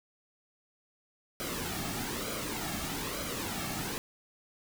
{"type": "noise with flanger", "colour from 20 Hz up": "pink", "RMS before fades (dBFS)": -36, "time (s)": [1.4, 3.98], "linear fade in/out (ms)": 0, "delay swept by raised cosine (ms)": [1.1, 2.06], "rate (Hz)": 1.1, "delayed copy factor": -0.6, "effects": []}